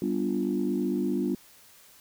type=chord; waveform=sine; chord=G dominant seventh; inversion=none; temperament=equal with one note detuned; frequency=196 / 245.1 / 293.7 / 349.2 Hz; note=G3 / B3 / D4 / F4; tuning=0 / -13 / 0 / 0 cents; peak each=-30 dBFS; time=0.02-1.35 s; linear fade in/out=2 ms; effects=tanh soft clip ceiling -16 dBFS + white hiss -55 dBFS RMS until 2 s